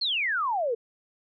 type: exponential sweep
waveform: sine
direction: down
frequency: 4423 to 440.2 Hz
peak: -24 dBFS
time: 0.01-0.75 s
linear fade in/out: 10 ms
effects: none